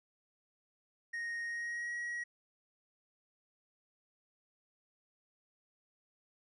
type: tone with pitch glide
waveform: triangle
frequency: 1864.7 to 1906.1 Hz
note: A#6 to A#6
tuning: 0 to +38 cents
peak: -35 dBFS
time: 1.13-2.24 s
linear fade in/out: 10 ms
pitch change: +38 cents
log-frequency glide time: 1.45-1.93 s
effects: resampled to 24000 Hz